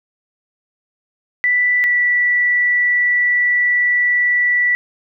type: tone pair in turn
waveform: sine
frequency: 1975.5 / 1959.6 Hz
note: B6 / B6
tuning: 0 / -14 cents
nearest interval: unison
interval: 14 cents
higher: first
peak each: -12 dBFS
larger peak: neither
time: 1.44-1.84 / 1.84-4.75 s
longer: second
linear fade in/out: 0 ms
effects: none